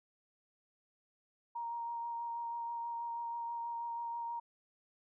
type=tone with vibrato; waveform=sine; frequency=936 Hz; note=A#5; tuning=7 cents sharp; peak=-37 dBFS; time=1.55-4.4 s; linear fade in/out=10 ms; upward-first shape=sine; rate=6.2 Hz; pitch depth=12 cents each way; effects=none